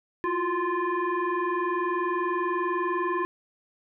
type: tone with frequency modulation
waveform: sine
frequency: 339.4 Hz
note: F4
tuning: 49 cents flat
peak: -24 dBFS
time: 0.24-3.25 s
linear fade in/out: 0 ms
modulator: 699 Hz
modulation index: 1.7
effects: none